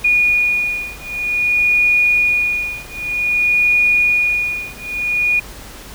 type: beating tone pair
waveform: sine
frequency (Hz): 2448 / 2448.53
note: D#7 / D#7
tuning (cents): -29 / -28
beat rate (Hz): 0.53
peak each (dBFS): -16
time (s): 0.04-5.4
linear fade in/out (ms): 10
effects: added 50 Hz sine -39 dBFS peak until 5.94 s + pink hiss -36 dBFS RMS until 5.94 s